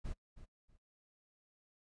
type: noise with echo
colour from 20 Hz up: brown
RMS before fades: -39 dBFS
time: 0.04-0.14 s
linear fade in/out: 20 ms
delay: 320 ms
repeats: 2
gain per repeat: -13 dB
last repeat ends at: 0.78 s
effects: noise-tail reverb RT60 0.1 s tail -24 dB re dry + resampled to 22050 Hz